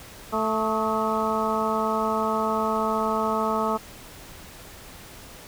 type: harmonic tone with a mistuned harmonic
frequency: 220 Hz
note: A3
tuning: in tune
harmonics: 1 / 2 / 3 / 4 / 5 / 6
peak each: -29 / -29 / -29 / -29 / -29 / -29 dBFS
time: 0.32-3.78 s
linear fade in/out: 20 ms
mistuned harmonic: 6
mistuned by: -54 cents
effects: pink hiss -44 dBFS RMS until 5.47 s